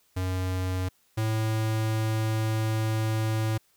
square tone pair in turn, 92.5 / 110 Hz, F#2 / A2, 0 / 0 cents, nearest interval minor third, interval 300 cents, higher second, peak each -27 / -25 dBFS, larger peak second, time 0.16-0.89 / 1.17-3.58 s, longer second, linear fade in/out 10 ms, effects white hiss -66 dBFS RMS until 3.76 s

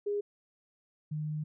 sine tone pair in turn, 410 / 152.56 Hz, G#4 / D#3, -22 / -34 cents, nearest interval octave + perfect fourth, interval 1712 cents, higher first, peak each -29 / -32 dBFS, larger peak first, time 0.06-0.21 / 1.11-1.44 s, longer second, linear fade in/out 10 ms, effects none

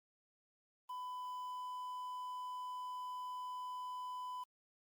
triangle tone with quantisation, 1000 Hz, B5, 21 cents sharp, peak -40 dBFS, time 0.89-4.44 s, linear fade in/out 10 ms, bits 10, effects Opus 32 kbps

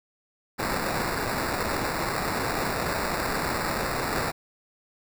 blue noise with sample-and-hold, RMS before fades -28 dBFS, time 0.58-4.32 s, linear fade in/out 20 ms, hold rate 3150 Hz, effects none

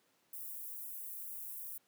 white high-pass noise, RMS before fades -45 dBFS, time 0.33-1.78 s, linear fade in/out 5 ms, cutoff 11000 Hz, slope 24 dB/octave, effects pink hiss -73 dBFS RMS until 1.87 s + high-pass 200 Hz 12 dB/octave

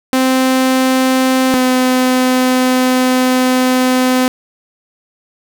sawtooth tone pair in turn, 260 / 255.1 Hz, C4 / C4, -11 / -44 cents, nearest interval unison, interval 33 cents, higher first, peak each -6 dBFS, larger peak neither, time 0.13-1.54 / 1.54-4.28 s, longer second, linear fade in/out 0 ms, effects none

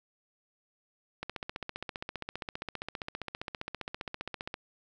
click train, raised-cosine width 0.3 ms, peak -20 dBFS, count 51, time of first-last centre 1.23-4.541 s, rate 15.1 Hz, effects none

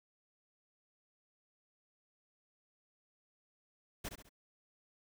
pink noise with echo, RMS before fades -41 dBFS, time 4.04-4.09 s, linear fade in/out 10 ms, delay 68 ms, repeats 3, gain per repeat -7 dB, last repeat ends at 4.294 s, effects none

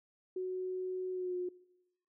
sine tone with pitch glide, 370 to 359.9 Hz, F#4 to F#4, 0 to -48 cents, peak -34 dBFS, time 0.36-1.49 s, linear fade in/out 5 ms, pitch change -48 cents, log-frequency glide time 1.12-1.36 s, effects noise-tail reverb RT60 0.9 s tail -21 dB re dry

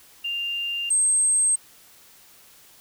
sine tone pair in turn, 2794 / 8373 Hz, F7 / C9, 0 / 0 cents, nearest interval octave + perfect fifth, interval 1900 cents, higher second, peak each -25 / -17 dBFS, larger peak second, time 0.24-0.9 / 0.9-1.56 s, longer neither, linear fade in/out 10 ms, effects white hiss -52 dBFS RMS until 2.8 s

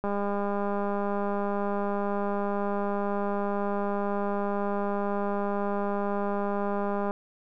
click train, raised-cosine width 1 ms, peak -17 dBFS, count 1429, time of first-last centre 0.04-7.109 s, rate 202 Hz, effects none

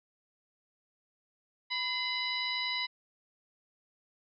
harmonic tone with a mistuned harmonic, 989 Hz, B5, 2 cents sharp, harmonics 1 / 2 / 3 / 4 / 5, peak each -40 / -35 / -40 / -35 / -41 dBFS, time 1.7-2.87 s, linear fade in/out 20 ms, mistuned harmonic 2, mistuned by +68 cents, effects none

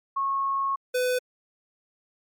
sine / square tone pair in turn, 1094 / 501.3 Hz, C#6 / B4, -23 / +26 cents, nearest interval octave + major second, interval 1351 cents, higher first, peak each -23 dBFS, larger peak neither, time 0.16-0.76 / 0.94-1.19 s, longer first, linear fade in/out 10 ms, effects MP3 96 kbps

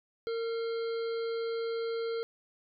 harmonic tone with a mistuned harmonic, 458.5 Hz, A#4, 29 cents flat, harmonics 1 / 3 / 5 / 7 / 9 / 10, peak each -31 / -44 / -51 / -52 / -50 / -55 dBFS, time 0.27-2.23 s, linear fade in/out 0 ms, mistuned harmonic 5, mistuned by -120 cents, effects none

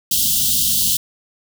white band-stop noise, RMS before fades -17 dBFS, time 0.11-0.97 s, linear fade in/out 5 ms, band 270 to 2900 Hz, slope 96 dB/octave, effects none

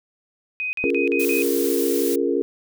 sine tone bursts, 2506 Hz, D#7, 12 cents sharp, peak -23 dBFS, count 5, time 0.6-1.422 s, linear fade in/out 0 ms, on 130 ms, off 43 ms
sine chord, Bb minor seventh, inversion first, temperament equal, 277.2 / 349.2 / 415.3 / 466.2 Hz, Db4 / F4 / Ab4 / Bb4, 0 / 0 / 0 / 0 cents, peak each -24 dBFS, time 0.84-2.42 s, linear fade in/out 0 ms
blue noise, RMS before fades -29 dBFS, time 1.19-2.16 s, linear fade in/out 10 ms
effects none

